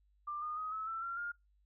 sine tone with pitch steps, 1188 / 1222.8 / 1258.6 / 1295.5 / 1333.5 / 1372.6 / 1412.8 Hz, D6 / D#6 / D#6 / E6 / E6 / F6 / F6, +20 / -30 / +19 / -30 / +20 / -30 / +20 cents, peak -37 dBFS, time 0.27-1.32 s, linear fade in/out 10 ms, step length 150 ms, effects noise-tail reverb RT60 0.2 s tail -25 dB re dry + added 50 Hz sine -68 dBFS peak until 1.65 s

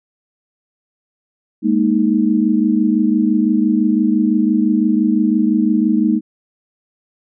sine chord, Ab suspended second, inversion none, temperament just, 207.7 / 233.6 / 311.5 Hz, Ab3 / Bb3 / Eb4, 0 / +4 / +2 cents, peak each -16 dBFS, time 1.62-6.21 s, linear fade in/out 50 ms, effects none

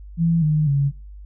sine tone with pitch steps, 166.9 / 153.05 / 140.35 Hz, E3 / D#3 / C#3, +22 / -28 / +22 cents, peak -15 dBFS, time 0.17-0.92 s, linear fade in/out 50 ms, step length 250 ms, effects noise-tail reverb RT60 0.3 s tail -24 dB re dry + added 50 Hz sine -36 dBFS peak until 1.25 s

